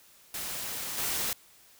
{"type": "noise with level steps", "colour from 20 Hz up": "white", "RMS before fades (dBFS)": [-36, -31], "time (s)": [0.34, 1.33], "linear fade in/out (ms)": 2, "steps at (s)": 0.97, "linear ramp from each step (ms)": 20, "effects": ["white hiss -58 dBFS RMS until 1.79 s"]}